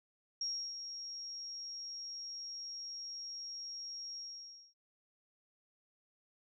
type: tone with ADSR envelope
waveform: sine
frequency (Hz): 5588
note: F8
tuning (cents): 0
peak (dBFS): -34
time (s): 0.41-4.74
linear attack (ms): 4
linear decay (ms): 320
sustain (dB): -8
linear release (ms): 570
effects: none

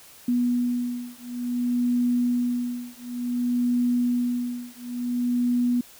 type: beating tone pair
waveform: sine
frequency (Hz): 243.6 / 244.16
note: B3 / B3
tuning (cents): -24 / -20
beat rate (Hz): 0.56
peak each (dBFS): -25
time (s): 0.28-5.81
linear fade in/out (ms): 5
effects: white hiss -49 dBFS RMS until 5.99 s

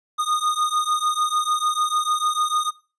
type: beating tone pair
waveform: square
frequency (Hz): 1227 / 1233.7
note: D#6 / D#6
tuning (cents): -25 / -15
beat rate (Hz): 6.7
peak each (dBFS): -24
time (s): 0.18-2.71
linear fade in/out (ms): 20
effects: noise-tail reverb RT60 0.3 s tail -17 dB re dry + resampled to 24000 Hz

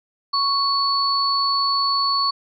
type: tone pair together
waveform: sine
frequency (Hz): 1108.7 / 4435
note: C#6 / C#8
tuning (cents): 0 / 0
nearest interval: 2 octaves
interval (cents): 2400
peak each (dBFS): -20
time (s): 0.33-2.31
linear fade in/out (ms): 10
effects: none

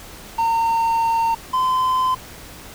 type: tone pair in turn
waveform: triangle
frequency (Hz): 914 / 1025.9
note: A#5 / C6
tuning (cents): -34 / -34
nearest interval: major second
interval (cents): 200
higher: second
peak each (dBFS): -14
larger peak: neither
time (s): 0.38-1.35 / 1.53-2.15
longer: first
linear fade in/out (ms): 10
effects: pink hiss -39 dBFS RMS until 2.74 s

